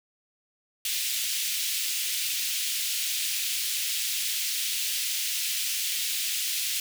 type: high-pass noise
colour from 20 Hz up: pink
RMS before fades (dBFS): -29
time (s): 0.85-6.8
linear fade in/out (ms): 2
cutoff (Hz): 2600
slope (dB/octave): 24
effects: none